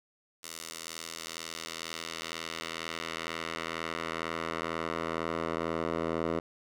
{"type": "tone with band-pass filter sweep", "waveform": "10% pulse", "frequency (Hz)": 82.1, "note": "E2", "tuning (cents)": -6, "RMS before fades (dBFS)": -36, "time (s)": [0.43, 6.4], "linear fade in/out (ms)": 10, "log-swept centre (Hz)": [8100, 620], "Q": 0.77, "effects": []}